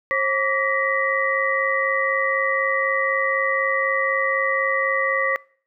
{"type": "tone cluster", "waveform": "sine", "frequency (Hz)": [537, 1152, 1894, 1998], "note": ["C5", "D6", "A#6", "B6"], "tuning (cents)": [45, -34, 27, 20], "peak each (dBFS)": -24, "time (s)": [0.11, 5.36], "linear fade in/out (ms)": 0, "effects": ["noise-tail reverb RT60 0.5 s tail -24 dB re dry"]}